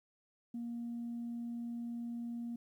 sine tone, 235.8 Hz, A#3, 20 cents sharp, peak -37 dBFS, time 0.54-2.56 s, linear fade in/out 5 ms, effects tanh soft clip ceiling -35 dBFS + 12-bit

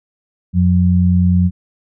sine tone pair together, 90 / 180 Hz, F#2 / F#3, -47 / -47 cents, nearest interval octave, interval 1200 cents, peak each -12 dBFS, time 0.53-1.51 s, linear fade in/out 50 ms, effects none

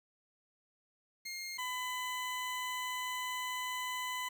20% pulse tone pair in turn, 2129 / 1004.8 Hz, C7 / B5, +30 / +30 cents, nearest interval octave + minor second, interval 1300 cents, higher first, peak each -35 / -31 dBFS, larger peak second, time 1.25-1.58 / 1.58-4.29 s, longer second, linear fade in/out 10 ms, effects 10-bit

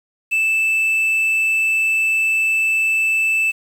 triangle tone with quantisation, 2637 Hz, E7, in tune, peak -13 dBFS, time 0.31-3.52 s, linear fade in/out 20 ms, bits 7, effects none

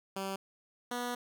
10% pulse tone pair in turn, 193.6 / 243.9 Hz, G3 / B3, -21 / -21 cents, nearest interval major third, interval 400 cents, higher second, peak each -27 / -26 dBFS, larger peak second, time 0.16-0.36 / 0.91-1.15 s, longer second, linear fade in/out 5 ms, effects none

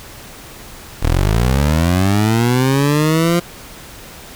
20% pulse linear sweep, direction up, 36.71 to 174.61 Hz, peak -7 dBFS, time 1.02-3.4 s, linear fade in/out 10 ms, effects pink hiss -36 dBFS RMS until 4.35 s

